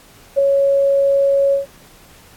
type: tone with ADSR envelope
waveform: sine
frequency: 554.4 Hz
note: C#5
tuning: in tune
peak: -8 dBFS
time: 0.36-1.66 s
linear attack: 27 ms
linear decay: 3 ms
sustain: -3 dB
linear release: 130 ms
effects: pink hiss -46 dBFS RMS until 2.36 s + AAC 64 kbps